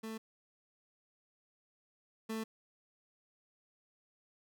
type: tone pair in turn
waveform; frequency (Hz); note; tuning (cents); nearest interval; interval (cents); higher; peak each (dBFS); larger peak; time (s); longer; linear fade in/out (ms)
30% pulse; 221.7 / 221.7; A3 / A3; +13 / +13; unison; 0; neither; -38 / -34; second; 0.03-0.18 / 2.29-2.44; neither; 10
effects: none